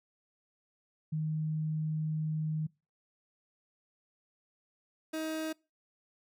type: tone pair in turn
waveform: sine / 30% pulse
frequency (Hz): 155.7 / 316.1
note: D#3 / D#4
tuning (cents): +2 / +27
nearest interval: octave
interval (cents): 1225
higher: second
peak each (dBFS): -30 / -31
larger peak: first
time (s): 1.12-2.67 / 5.13-5.53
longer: first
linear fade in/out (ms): 10
effects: noise-tail reverb RT60 0.3 s tail -25 dB re dry